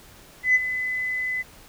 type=tone with ADSR envelope; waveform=sine; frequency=2012 Hz; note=B6; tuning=32 cents sharp; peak=-12 dBFS; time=0.43-1.43 s; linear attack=120 ms; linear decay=31 ms; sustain=-12 dB; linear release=22 ms; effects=tanh soft clip ceiling -9 dBFS + pink hiss -49 dBFS RMS until 1.68 s